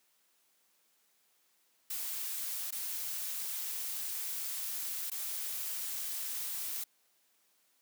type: noise with dropouts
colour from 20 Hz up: blue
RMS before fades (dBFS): -38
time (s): 1.9-6.84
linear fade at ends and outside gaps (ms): 5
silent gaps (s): 2.708-2.723 / 5.101-5.115
effects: white hiss -72 dBFS RMS until 7.81 s + high-pass 200 Hz 12 dB/octave